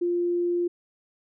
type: tone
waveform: sine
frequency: 349.2 Hz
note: F4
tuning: in tune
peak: -22 dBFS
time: 0.01-0.68 s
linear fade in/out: 10 ms
effects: none